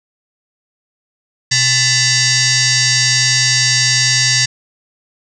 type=tone with frequency modulation; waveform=sine; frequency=124.7 Hz; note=B2; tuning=17 cents sharp; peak=-10 dBFS; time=1.51-4.46 s; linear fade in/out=10 ms; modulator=940 Hz; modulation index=6.9; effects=none